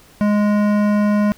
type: tone with hard clipping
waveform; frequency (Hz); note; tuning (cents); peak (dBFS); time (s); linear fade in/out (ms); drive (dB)
sine; 207.7; G#3; 0; -15; 0.21-1.32; 0; 15
effects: pink hiss -48 dBFS RMS until 1.37 s